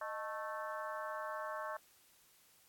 harmonic tone with a mistuned harmonic, 220 Hz, A3, in tune, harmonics 3 / 4 / 5 / 6 / 7 / 8, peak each -44 / -48 / -44 / -49 / -49 / -52 dBFS, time 0.01-1.77 s, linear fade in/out 5 ms, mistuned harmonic 3, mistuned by -110 cents, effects white hiss -67 dBFS RMS until 2.68 s + AAC 64 kbps

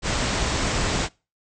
pink low-pass noise, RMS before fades -24 dBFS, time 0.02-1.09 s, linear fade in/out 50 ms, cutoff 8200 Hz, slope 96 dB/octave, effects noise-tail reverb RT60 0.3 s tail -24 dB re dry

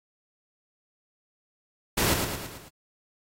pink noise with echo, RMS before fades -24 dBFS, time 1.97-2.14 s, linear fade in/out 10 ms, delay 110 ms, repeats 5, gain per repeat -5 dB, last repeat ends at 2.69 s, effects AAC 48 kbps

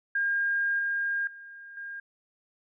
sine tone with level steps, 1613 Hz, G6, 49 cents sharp, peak -24 / -26 / -43 / -36 dBFS, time 0.15-2 s, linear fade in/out 5 ms, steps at 0.79 / 1.27 / 1.77 s, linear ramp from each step 2 ms, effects none

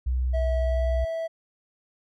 sine tone, 63.1 Hz, B1, 38 cents sharp, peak -22 dBFS, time 0.06-1.05 s, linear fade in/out 10 ms
triangle tone with pitch glide, 648 to 655.2 Hz, E5 to E5, -30 to -11 cents, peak -25 dBFS, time 0.33-1.28 s, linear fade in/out 20 ms, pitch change +19 cents, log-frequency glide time 0.59-0.85 s
effects none

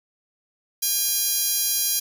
10% pulse tone with high-pass filter, 809 Hz, G#5, 46 cents flat, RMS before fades -23 dBFS, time 0.82-2 s, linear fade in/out 10 ms, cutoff 7500 Hz, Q 1.9, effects none

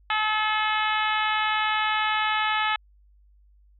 harmonic tone with a mistuned harmonic, 430.2 Hz, A4, 39 cents flat, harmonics 2 / 3 / 4 / 5 / 6 / 7 / 8 / 9, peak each -27 / -27 / -29 / -31 / -32 / -33 / -36 / -39 dBFS, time 0.1-2.76 s, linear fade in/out 2 ms, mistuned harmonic 9, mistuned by -16 cents, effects added 50 Hz sine -54 dBFS peak until 3.79 s

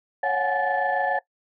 sine tone cluster, 553 / 723 / 750 / 844 / 1748 Hz, C#5 / F#5 / F#5 / G#5 / A6, -4 / -40 / +23 / +28 / -12 cents, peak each -27 dBFS, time 0.23-1.19 s, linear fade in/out 5 ms, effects noise-tail reverb RT60 0.1 s tail -20 dB re dry + tanh soft clip ceiling -12 dBFS

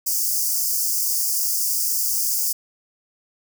white high-pass noise, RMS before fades -22 dBFS, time 0.06-2.53 s, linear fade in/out 10 ms, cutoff 4800 Hz, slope 96 dB/octave, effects none

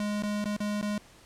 square tone with dropouts, 207.7 Hz, G#3, in tune, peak -29 dBFS, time 0-0.98 s, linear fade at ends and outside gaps 2 ms, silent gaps 0.224-0.234 / 0.443-0.456 / 0.566-0.603 / 0.814-0.826 s, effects pink hiss -55 dBFS RMS until 1.25 s + low-pass 10000 Hz 12 dB/octave

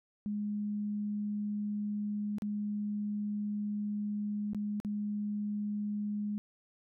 sine tone with dropouts, 207.7 Hz, G#3, in tune, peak -32 dBFS, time 0.26-6.38 s, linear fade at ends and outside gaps 0 ms, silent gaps 2.384-2.421 / 4.533-4.547 / 4.801-4.848 s, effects none

